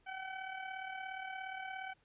20% pulse tone with amplitude modulation, 761 Hz, F#5, 48 cents sharp, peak -34 dBFS, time 0.06-1.94 s, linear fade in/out 20 ms, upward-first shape sine, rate 37.1 Hz, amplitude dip 55%, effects pink hiss -73 dBFS RMS until 2.04 s + resampled to 8000 Hz

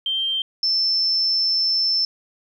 sine tone pair in turn, 3152 / 5311 Hz, G7 / E8, +9 / +12 cents, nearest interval major sixth, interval 903 cents, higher second, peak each -20 / -17 dBFS, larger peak second, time 0.06-0.42 / 0.63-2.05 s, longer second, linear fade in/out 2 ms, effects 9-bit

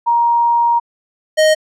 sine / square tone pair in turn, 941 / 622.8 Hz, A#5 / D#5, +16 / +2 cents, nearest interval perfect fifth, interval 714 cents, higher first, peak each -10 / -9 dBFS, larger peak second, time 0.06-0.8 / 1.37-1.55 s, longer first, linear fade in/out 20 ms, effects low-pass 9000 Hz 12 dB/octave

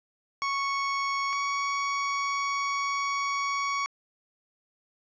30% pulse tone pair in turn, 1108.7 / 1119.6 Hz, C#6 / C#6, 0 / +17 cents, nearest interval unison, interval 17 cents, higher second, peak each -24 dBFS, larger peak neither, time 0.42-1.33 / 1.33-3.86 s, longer second, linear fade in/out 0 ms, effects resampled to 16000 Hz + 10-bit

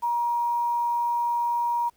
sine tone with quantisation, 949 Hz, A#5, 31 cents sharp, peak -22 dBFS, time 0.02-1.9 s, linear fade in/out 20 ms, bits 8, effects pink hiss -66 dBFS RMS until 1.96 s

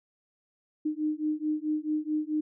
sine beating tone pair, 303.7 / 308.3 Hz, D#4 / D#4, -42 / -16 cents, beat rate 4.6 Hz, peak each -30 dBFS, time 0.85-2.41 s, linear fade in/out 10 ms, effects none

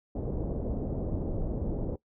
pink low-pass noise, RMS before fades -32 dBFS, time 0.15-1.96 s, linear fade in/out 5 ms, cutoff 560 Hz, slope 24 dB/octave, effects noise-tail reverb RT60 0.1 s tail -19 dB re dry

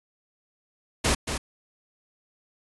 pink noise with echo, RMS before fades -22 dBFS, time 1.04-1.15 s, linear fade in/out 10 ms, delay 230 ms, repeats 1, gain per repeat -7 dB, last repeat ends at 1.38 s, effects resampled to 24000 Hz

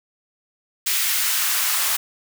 white noise with high-pass filter sweep, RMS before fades -21 dBFS, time 0.86-1.97 s, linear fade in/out 10 ms, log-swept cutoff 2000 to 900 Hz, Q 1.1, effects none

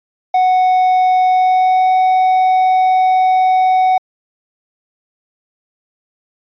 triangle tone with pitch glide, 740 to 746 Hz, F#5 to F#5, 0 to +14 cents, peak -7 dBFS, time 0.34-3.98 s, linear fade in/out 5 ms, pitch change +14 cents, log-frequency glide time 1.29-1.94 s, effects resampled to 11025 Hz

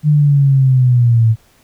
sine linear sweep, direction down, 152.1 to 110 Hz, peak -7 dBFS, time 0.03-1.36 s, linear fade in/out 50 ms, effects pink hiss -52 dBFS RMS until 1.63 s

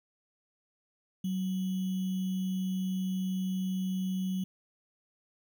sine tone with sample-and-hold, 187.3 Hz, F#3, 21 cents sharp, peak -29 dBFS, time 1.24-4.44 s, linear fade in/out 5 ms, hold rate 3150 Hz, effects none

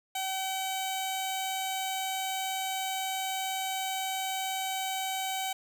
15% pulse tone with notch filter, 763 Hz, G5, 47 cents flat, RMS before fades -33 dBFS, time 0.15-5.53 s, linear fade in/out 5 ms, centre 1700 Hz, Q 1.1, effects none

